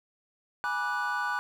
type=chord; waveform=triangle; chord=G# half-diminished seventh; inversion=none; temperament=equal with one note detuned; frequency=830.6 / 974.2 / 1174.7 / 1480 Hz; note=G#5 / B5 / D6 / F#6; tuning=0 / -24 / 0 / 0 cents; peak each=-34 / -33 / -33 / -29 dBFS; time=0.64-1.39 s; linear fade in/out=0 ms; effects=10-bit